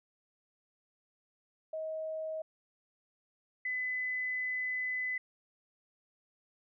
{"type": "tone pair in turn", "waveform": "sine", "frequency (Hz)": [633, 2010], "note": ["D#5", "B6"], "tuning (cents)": [30, 30], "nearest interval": "octave + minor sixth", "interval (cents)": 2000, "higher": "second", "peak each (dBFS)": [-35, -32], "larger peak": "second", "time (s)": [[1.73, 2.42], [3.65, 5.18]], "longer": "second", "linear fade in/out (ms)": 5, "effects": []}